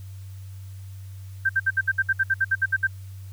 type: tone bursts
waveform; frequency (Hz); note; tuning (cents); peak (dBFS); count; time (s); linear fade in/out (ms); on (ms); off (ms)
sine; 1568; G6; 0; -17; 14; 1.45-2.872; 10; 44; 62
effects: added 96 Hz sine -36 dBFS peak until 3.32 s + white hiss -56 dBFS RMS until 3.32 s